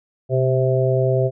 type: harmonic tone with a mistuned harmonic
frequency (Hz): 130.6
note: C3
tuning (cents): -3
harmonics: 1 / 3 / 4 / 5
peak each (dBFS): -18 / -21 / -22 / -23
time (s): 0.29-1.31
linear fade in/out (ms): 50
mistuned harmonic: 1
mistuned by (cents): -42
effects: none